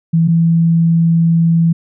sine tone pair in turn, 164.81 / 166.15 Hz, E3 / E3, 0 / +14 cents, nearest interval unison, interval 14 cents, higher second, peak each -8 dBFS, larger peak neither, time 0.13-0.28 / 0.28-1.73 s, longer second, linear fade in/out 10 ms, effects none

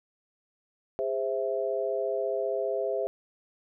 sine chord, Ab augmented, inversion none, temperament equal with one note detuned, 408.4 / 523.3 / 659.3 Hz, Ab4 / C5 / E5, -29 / 0 / 0 cents, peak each -31 dBFS, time 0.99-3.07 s, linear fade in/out 0 ms, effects none

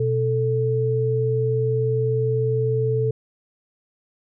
sine tone pair together, 123.47 / 440 Hz, B2 / A4, 0 / 0 cents, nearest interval octave + minor seventh, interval 2200 cents, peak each -21 dBFS, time 0-3.11 s, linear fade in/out 5 ms, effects none

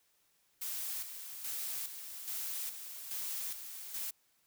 blue noise with tremolo, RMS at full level -39 dBFS, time 0.61-4.11 s, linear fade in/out 10 ms, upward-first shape square, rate 1.2 Hz, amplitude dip 55%, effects white hiss -73 dBFS RMS until 4.46 s

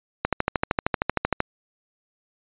click train, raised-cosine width 0.5 ms, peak -5 dBFS, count 16, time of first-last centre 0.25-1.404 s, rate 13 Hz, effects resampled to 8000 Hz

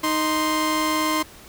sawtooth tone pair together, 311.1 / 1046.5 Hz, D#4 / C6, 0 / 0 cents, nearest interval octave + major sixth, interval 2100 cents, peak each -19 dBFS, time 0.03-1.23 s, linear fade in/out 10 ms, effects pink hiss -45 dBFS RMS until 1.48 s

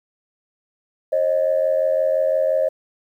sine tone pair together, 536.5 / 622.3 Hz, C5 / D#5, +43 / 0 cents, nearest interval minor third, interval 257 cents, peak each -18 dBFS, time 1.12-2.69 s, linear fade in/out 10 ms, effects tanh soft clip ceiling -9 dBFS + 9-bit

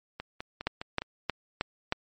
two click trains, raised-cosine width 0.3 ms, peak -20 / -11 dBFS, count 5 / 5, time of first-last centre 0.2-1.02 / 0.67-1.924 s, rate 4.88 / 3.19 Hz, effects MP3 32 kbps

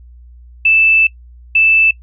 sine tone pair in turn, 2639 / 2639 Hz, E7 / E7, +1 / +1 cents, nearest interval unison, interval 0 cents, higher neither, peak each -7 dBFS, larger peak neither, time 0.65-1.07 / 1.55-1.91 s, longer first, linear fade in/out 5 ms, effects noise-tail reverb RT60 0.1 s tail -20 dB re dry + added 60 Hz sine -36 dBFS peak until 2.02 s

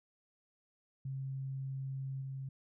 sine tone with level steps, 134.4 Hz, C3, 47 cents sharp, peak -37 / -39 dBFS, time 1.05-2.49 s, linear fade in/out 5 ms, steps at 2.21 s, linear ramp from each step 10 ms, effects none

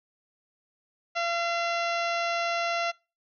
harmonic tone, 683 Hz, F5, 39 cents flat, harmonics 1 / 2 / 3 / 4 / 5 / 6 / 7 / 8 / 9, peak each -29 / -31 / -34 / -34 / -42 / -41 / -45 / -45 / -46 dBFS, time 1.15-2.92 s, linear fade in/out 20 ms, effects noise-tail reverb RT60 0.3 s tail -25 dB re dry

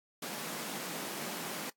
pink high-pass noise, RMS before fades -40 dBFS, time 0.22-1.7 s, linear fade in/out 5 ms, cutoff 160 Hz, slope 48 dB/octave, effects noise-tail reverb RT60 0.1 s tail -21 dB re dry + AAC 64 kbps

